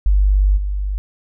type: tone with level steps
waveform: sine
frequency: 49.23 Hz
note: G1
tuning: 8 cents sharp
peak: -10 / -18 dBFS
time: 0.06-0.98 s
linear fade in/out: 0 ms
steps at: 0.56 s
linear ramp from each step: 20 ms
effects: none